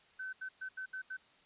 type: tone bursts at uneven times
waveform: sine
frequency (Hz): 1525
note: G6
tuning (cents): -48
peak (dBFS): -39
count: 6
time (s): 0.19-0.33 / 0.41-0.49 / 0.61-0.69 / 0.77-0.86 / 0.93-1.02 / 1.1-1.17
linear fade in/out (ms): 10
effects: white hiss -65 dBFS RMS until 1.45 s + resampled to 8000 Hz